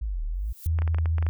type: linear two-way sweep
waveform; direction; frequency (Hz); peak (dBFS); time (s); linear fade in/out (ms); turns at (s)
sine; down then up; 59.1 to 35.5 to 59.1; -26; 0.01-0.53; 10; 0.24
type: noise with exponential growth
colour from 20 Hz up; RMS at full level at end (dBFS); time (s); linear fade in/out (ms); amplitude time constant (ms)
violet; -38; 0.33-0.67; 5; 73
type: tone with vibrato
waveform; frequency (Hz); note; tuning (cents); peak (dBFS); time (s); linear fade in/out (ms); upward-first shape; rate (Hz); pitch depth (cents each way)
sine; 81.4; E2; -21; -21; 0.66-1.29; 0; sine; 13; 23
type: clicks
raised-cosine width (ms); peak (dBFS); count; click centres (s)
0.5; -21; 9; 0.788 / 0.82 / 0.877 / 0.946 / 0.985 / 1.058 / 1.183 / 1.226 / 1.266
effects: none